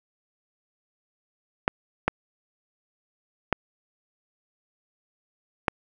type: clicks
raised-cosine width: 0.5 ms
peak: -5 dBFS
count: 4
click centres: 1.679 / 2.08 / 3.527 / 5.682 s
effects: none